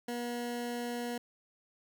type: tone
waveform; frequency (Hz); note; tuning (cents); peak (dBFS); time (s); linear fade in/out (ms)
20% pulse; 240; B3; -49; -30; 0.08-1.18; 5
effects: none